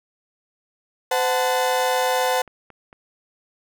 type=chord; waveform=35% pulse; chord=F# diminished; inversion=second; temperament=equal with one note detuned; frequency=511.9 / 740 / 880 Hz; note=C5 / F#5 / A5; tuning=-38 / 0 / 0 cents; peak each=-20 / -22 / -23 dBFS; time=1.11-2.42 s; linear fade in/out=5 ms
type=click train; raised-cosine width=0.5 ms; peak=-30 dBFS; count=6; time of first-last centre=1.8-2.929 s; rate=4.43 Hz
effects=none